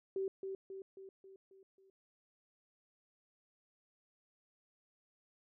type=tone with echo; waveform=sine; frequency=385.4 Hz; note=G4; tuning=29 cents flat; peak=-34 dBFS; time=0.16-0.28 s; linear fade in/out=2 ms; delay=270 ms; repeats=6; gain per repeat=-5 dB; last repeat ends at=1.9 s; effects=none